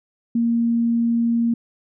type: tone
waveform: sine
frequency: 233.1 Hz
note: A#3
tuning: in tune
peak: -16 dBFS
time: 0.35-1.54 s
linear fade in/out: 5 ms
effects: none